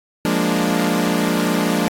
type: chord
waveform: sawtooth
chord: Bb dominant seventh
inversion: second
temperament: equal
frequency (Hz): 174.61 / 207.7 / 233.1 / 293.7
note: F3 / Ab3 / Bb3 / D4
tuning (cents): 0 / 0 / 0 / 0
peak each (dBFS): -18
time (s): 0.25-1.88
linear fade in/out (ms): 0
effects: AAC 64 kbps